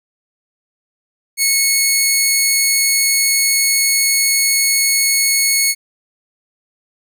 10% pulse tone, 2196 Hz, C#7, 17 cents flat, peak -3 dBFS, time 1.37-5.75 s, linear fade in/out 50 ms, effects none

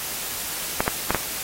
clicks, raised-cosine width 0.5 ms, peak -5 dBFS, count 4, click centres 0.805 / 0.879 / 1.106 / 1.147 s, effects white hiss -30 dBFS RMS until 1.43 s + AAC 48 kbps

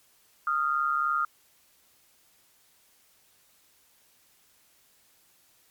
sine tone pair together, 1238 / 1381.3 Hz, D#6 / F6, -9 / -19 cents, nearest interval major second, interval 190 cents, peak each -26 / -27 dBFS, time 0.47-1.25 s, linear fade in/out 2 ms, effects white hiss -63 dBFS RMS until 5.7 s + MP3 96 kbps

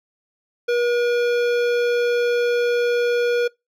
sine tone with hard clipping, 480.5 Hz, B4, 48 cents flat, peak -19 dBFS, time 0.68-3.48 s, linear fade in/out 10 ms, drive 15 dB, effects noise-tail reverb RT60 0.2 s tail -24 dB re dry

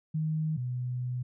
sine tone pair in turn, 156.5 / 124.79 Hz, D#3 / B2, +10 / +18 cents, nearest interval major third, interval 392 cents, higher first, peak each -27 / -30 dBFS, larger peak first, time 0.14-0.57 / 0.57-1.23 s, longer second, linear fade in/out 10 ms, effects none

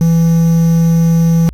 triangle tone with quantisation, 166 Hz, E3, 12 cents sharp, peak -5 dBFS, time 0.01-1.49 s, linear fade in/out 0 ms, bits 5, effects added 60 Hz sine -28 dBFS peak until 1.53 s + AAC 64 kbps

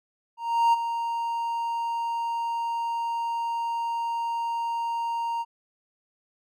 triangle tone with ADSR envelope, 930 Hz, A#5, 4 cents flat, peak -14 dBFS, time 0.37-5.45 s, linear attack 360 ms, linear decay 22 ms, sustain -10 dB, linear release 40 ms, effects none

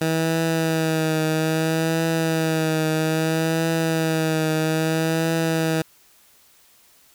15% pulse tone with vibrato, 160.4 Hz, E3, 47 cents flat, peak -13 dBFS, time 0.01-5.82 s, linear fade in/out 5 ms, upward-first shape triangle, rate 0.61 Hz, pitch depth 38 cents each way, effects white hiss -55 dBFS RMS until 7.14 s

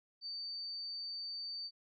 sine tone, 4589 Hz, D8, 41 cents flat, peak -40 dBFS, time 0.21-1.71 s, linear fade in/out 50 ms, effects none

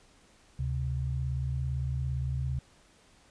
sine tone pair together, 72.8 / 130.43 Hz, D2 / C3, -15 / -5 cents, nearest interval minor seventh, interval 1010 cents, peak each -32 / -31 dBFS, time 0.59-2.59 s, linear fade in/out 5 ms, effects pink hiss -61 dBFS RMS until 3.3 s + resampled to 22050 Hz

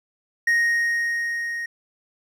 triangle tone with level ramp, 1868 Hz, A#6, 3 cents sharp, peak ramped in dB -14 to -25 dBFS, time 0.47-1.66 s, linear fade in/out 5 ms, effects none

